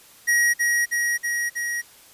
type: tone with echo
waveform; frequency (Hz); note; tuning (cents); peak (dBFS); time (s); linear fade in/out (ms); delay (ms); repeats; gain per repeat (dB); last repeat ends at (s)
square; 1900; A#6; +33; -17; 0.27-0.54; 20; 320; 4; -2; 1.82
effects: white hiss -50 dBFS RMS until 2.13 s + resampled to 32000 Hz